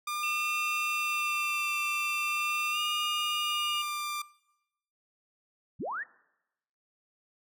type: tone with vibrato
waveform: sawtooth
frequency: 1200 Hz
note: D6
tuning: 37 cents sharp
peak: -28 dBFS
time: 0.07-4.22 s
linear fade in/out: 5 ms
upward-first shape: sine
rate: 0.42 Hz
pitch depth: 17 cents each way
type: tone with pitch glide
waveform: sine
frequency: 2689 to 2849 Hz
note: E7 to F7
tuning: +34 to +34 cents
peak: -30 dBFS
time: 0.23-3.82 s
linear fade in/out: 5 ms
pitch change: +100 cents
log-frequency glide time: 2.71-2.79 s
type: linear sweep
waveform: sine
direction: up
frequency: 77.78 to 1946 Hz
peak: -32 dBFS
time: 5.79-6.04 s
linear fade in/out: 20 ms
effects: noise-tail reverb RT60 0.9 s tail -22 dB re dry